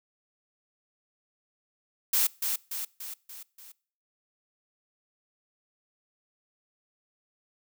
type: noise with echo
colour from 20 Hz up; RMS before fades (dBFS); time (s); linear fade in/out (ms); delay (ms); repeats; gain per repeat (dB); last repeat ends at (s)
blue; -24; 2.13-2.27; 5; 290; 5; -5; 3.72
effects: noise-tail reverb RT60 0.5 s tail -24 dB re dry